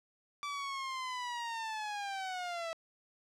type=linear sweep; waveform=sawtooth; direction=down; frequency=1163 to 651 Hz; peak=-33 dBFS; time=0.43-2.73 s; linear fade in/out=0 ms; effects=low-pass 6000 Hz 12 dB/octave + 12-bit